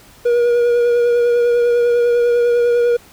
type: tone with vibrato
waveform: triangle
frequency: 478.4 Hz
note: A#4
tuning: 45 cents sharp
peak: -9 dBFS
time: 0.25-2.97 s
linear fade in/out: 10 ms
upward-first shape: triangle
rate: 10 Hz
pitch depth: 21 cents each way
effects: pink hiss -45 dBFS RMS until 3.12 s